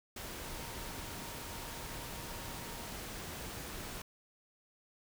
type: tone in noise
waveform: sine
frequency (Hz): 932.3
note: A#5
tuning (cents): 0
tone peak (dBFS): -54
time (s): 0.43-2.91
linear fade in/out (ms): 5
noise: pink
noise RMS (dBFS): -44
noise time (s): 0.16-4.02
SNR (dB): -13
effects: none